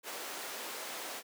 pink high-pass noise, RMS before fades -42 dBFS, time 0.03-1.23 s, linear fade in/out 50 ms, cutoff 410 Hz, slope 12 dB/octave, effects high-pass 200 Hz 12 dB/octave

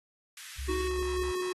pink high-pass noise, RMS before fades -46 dBFS, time 0.37-0.88 s, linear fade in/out 2 ms, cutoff 1600 Hz, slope 24 dB/octave
sine tone, 67.5 Hz, C#2, 45 cents flat, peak -34 dBFS, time 0.58-1.32 s, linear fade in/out 10 ms
square tone with pitch glide, 370 to 365.3 Hz, F#4 to F#4, 0 to -22 cents, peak -31 dBFS, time 0.68-1.53 s, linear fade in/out 10 ms, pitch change -22 cents, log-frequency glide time 0.83-1.03 s
triangle tone with exponential decay, 317.3 Hz, D#4, 34 cents sharp, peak -30 dBFS, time 0.69-1.05 s, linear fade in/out 5 ms, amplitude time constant 78 ms
effects AAC 32 kbps

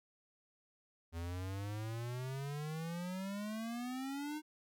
square exponential sweep, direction up, 82 to 310.1 Hz, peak -40 dBFS, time 1.12-4.42 s, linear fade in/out 50 ms, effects none

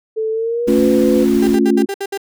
sine tone with pitch glide, 440 to 502.5 Hz, A4 to B4, 0 to +30 cents, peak -16 dBFS, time 0.16-1.25 s, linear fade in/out 20 ms, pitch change +230 cents, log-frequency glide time 0.31-0.84 s
pink noise, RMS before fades -31 dBFS, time 0.67-1.56 s, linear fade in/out 10 ms
sine chord, A augmented, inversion none, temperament equal with one note detuned, 220 / 277.2 / 353.7 Hz, A3 / C#4 / E#4, 0 / 0 / +22 cents, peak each -15 dBFS, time 0.67-1.86 s, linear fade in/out 20 ms
35% pulse tone bursts, 396.1 Hz, G4, 18 cents sharp, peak -18 dBFS, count 7, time 1.42-2.176 s, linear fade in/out 5 ms, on 54 ms, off 63 ms
effects none

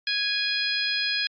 harmonic tone with a mistuned harmonic, 830.6 Hz, G#5, in tune, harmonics 2 / 3 / 4 / 5 / 6, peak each -30 / -30 / -30 / -30 / -30 dBFS, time 0.07-1.27 s, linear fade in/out 2 ms, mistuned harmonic 3, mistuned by -15 cents, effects AAC 48 kbps

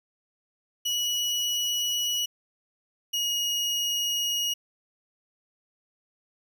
30% pulse tone pair in turn, 2927 / 2883 Hz, F#7 / F#7, -19 / -46 cents, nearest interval unison, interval 27 cents, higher first, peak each -22 dBFS, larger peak neither, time 0.85-2.26 / 3.13-4.54 s, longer neither, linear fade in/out 10 ms, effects none

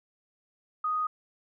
sine tone, 1244.5 Hz, D#6, in tune, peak -26 dBFS, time 0.84-1.07 s, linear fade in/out 5 ms, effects none

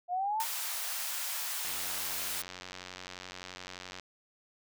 sine exponential sweep, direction up, 698.5 to 930 Hz, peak -29 dBFS, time 0.08-0.46 s, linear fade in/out 50 ms
white high-pass noise, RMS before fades -36 dBFS, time 0.4-2.42 s, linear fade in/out 2 ms, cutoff 670 Hz, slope 24 dB/octave
click train, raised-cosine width 0.2 ms, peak -25 dBFS, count 216, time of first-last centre 1.65-3.997 s, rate 91.6 Hz
effects none

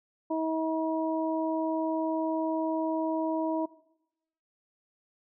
harmonic tone, 320 Hz, D#4, 49 cents sharp, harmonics 1 / 2 / 3, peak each -29 / -32 / -34 dBFS, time 0.3-3.66 s, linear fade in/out 10 ms, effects noise-tail reverb RT60 0.8 s tail -18 dB re dry

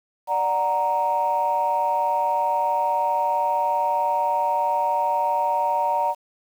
sine chord, D augmented, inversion none, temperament equal, 587.3 / 740 / 932.3 Hz, D5 / F#5 / A#5, 0 / 0 / 0 cents, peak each -26 / -25 / -20 dBFS, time 0.27-6.15 s, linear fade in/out 50 ms, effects tanh soft clip ceiling -12 dBFS + 8-bit

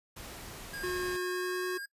pink noise, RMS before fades -45 dBFS, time 0.16-1.17 s, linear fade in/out 10 ms
square tone with vibrato, 1623 Hz, G#6, 40 cents flat, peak -39 dBFS, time 0.73-1.86 s, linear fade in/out 10 ms, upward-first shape square, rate 10 Hz, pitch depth 12 cents each way
square tone with pitch glide, 361.9 to 365.5 Hz, F#4 to F#4, -38 to -21 cents, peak -33 dBFS, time 0.83-1.78 s, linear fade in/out 10 ms, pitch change +17 cents, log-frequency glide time 1.21-1.67 s
effects noise-tail reverb RT60 0.1 s tail -21 dB re dry + resampled to 32000 Hz

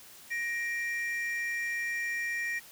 triangle tone pair together, 1874 / 2361 Hz, A#6 / D7, +9 / +9 cents, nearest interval major third, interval 400 cents, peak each -30 / -35 dBFS, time 0.3-2.6 s, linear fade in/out 20 ms, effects white hiss -52 dBFS RMS until 2.71 s

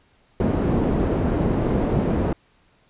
white low-pass noise, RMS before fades -21 dBFS, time 0.4-2.33 s, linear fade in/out 2 ms, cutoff 350 Hz, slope 12 dB/octave, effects pink hiss -60 dBFS RMS until 2.89 s + resampled to 8000 Hz

